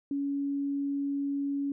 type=tone; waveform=sine; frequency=280.8 Hz; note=C#4; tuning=22 cents sharp; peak=-28 dBFS; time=0.11-1.72 s; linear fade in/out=2 ms; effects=none